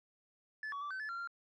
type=tone with pitch steps; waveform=sine; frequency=1733 / 1128 / 1164 / 1531 / 1729 / 1376 / 1387 Hz; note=A6 / C#6 / D6 / G6 / A6 / F6 / F6; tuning=-27 / +30 / -16 / -41 / -31 / -26 / -12 cents; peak=-36 dBFS; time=0.63-1.274 s; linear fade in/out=2 ms; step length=92 ms; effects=tanh soft clip ceiling -38 dBFS